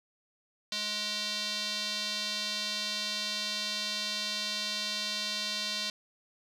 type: tone with band-pass filter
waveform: square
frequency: 210 Hz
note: G#3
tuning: 19 cents sharp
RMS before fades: -34 dBFS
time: 0.72-5.9 s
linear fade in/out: 2 ms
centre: 4200 Hz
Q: 2.9
effects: none